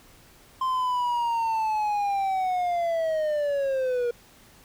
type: linear sweep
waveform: triangle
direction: down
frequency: 1046.5 to 473.1 Hz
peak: -21 dBFS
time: 0.61-4.11 s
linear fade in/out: 5 ms
effects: pink hiss -54 dBFS RMS until 4.64 s